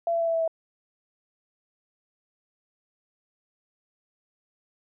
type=tone with pitch steps; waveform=sine; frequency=677 / 671.9 / 666.9 / 661.9 / 657 / 652.1 Hz; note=E5 / E5 / E5 / E5 / E5 / E5; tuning=+46 / +33 / +20 / +7 / -6 / -19 cents; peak=-22 dBFS; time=0.07-0.478 s; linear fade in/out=2 ms; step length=68 ms; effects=none